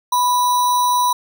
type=tone with sample-and-hold; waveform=sine; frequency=987.8 Hz; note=B5; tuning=in tune; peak=-13 dBFS; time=0.12-1.13 s; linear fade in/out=5 ms; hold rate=4900 Hz; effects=none